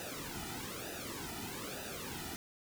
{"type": "noise with flanger", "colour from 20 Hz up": "pink", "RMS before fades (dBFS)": -43, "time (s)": [0, 2.36], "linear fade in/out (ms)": 0, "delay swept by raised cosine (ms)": [0.91, 1.87], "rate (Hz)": 1.1, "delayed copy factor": -0.85, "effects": []}